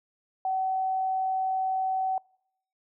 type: tone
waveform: sine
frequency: 758 Hz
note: F#5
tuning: 42 cents sharp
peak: -25 dBFS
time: 0.45-2.18 s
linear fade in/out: 2 ms
effects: noise-tail reverb RT60 0.7 s tail -26 dB re dry

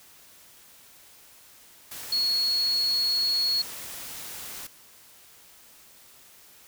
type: tone in noise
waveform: sine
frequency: 4338 Hz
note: C#8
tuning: 38 cents flat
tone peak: -22 dBFS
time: 2.12-3.62 s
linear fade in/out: 5 ms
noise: white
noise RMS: -39 dBFS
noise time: 1.91-4.67 s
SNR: +14 dB
effects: white hiss -53 dBFS RMS until 6.67 s

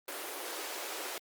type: high-pass noise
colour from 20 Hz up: pink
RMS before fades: -40 dBFS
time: 0.08-1.18 s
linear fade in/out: 2 ms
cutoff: 330 Hz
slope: 48 dB/octave
effects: Opus 32 kbps

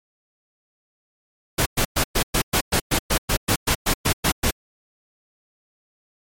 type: noise bursts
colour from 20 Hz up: pink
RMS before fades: -19 dBFS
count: 16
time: 1.58-4.51 s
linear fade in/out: 10 ms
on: 80 ms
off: 110 ms
effects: MP3 64 kbps

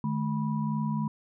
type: tone cluster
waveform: sine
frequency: 151.5 / 214.7 / 978 Hz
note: D#3 / A3 / B5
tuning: -46 / -42 / -17 cents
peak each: -30 / -29 / -37 dBFS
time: 0.04-1.08 s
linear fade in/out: 2 ms
effects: none

